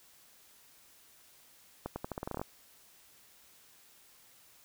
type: accelerating click train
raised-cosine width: 1 ms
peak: -22 dBFS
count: 12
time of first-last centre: 1.86-2.415 s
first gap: 100 ms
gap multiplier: 0.85
effects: white hiss -61 dBFS RMS until 4.64 s